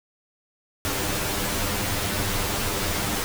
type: noise with comb filter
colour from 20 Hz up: pink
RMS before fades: -26 dBFS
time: 0.85-3.24 s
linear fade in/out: 0 ms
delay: 10 ms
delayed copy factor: +0.8
effects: none